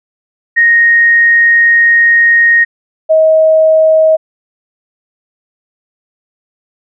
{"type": "tone pair in turn", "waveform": "sine", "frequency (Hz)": [1864.7, 634.2], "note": ["A#6", "D#5"], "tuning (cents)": [0, 33], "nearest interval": "octave + perfect fifth", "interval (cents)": 1867, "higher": "first", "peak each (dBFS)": -4, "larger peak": "neither", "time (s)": [[0.56, 2.65], [3.09, 4.17]], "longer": "first", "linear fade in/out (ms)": 20, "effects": []}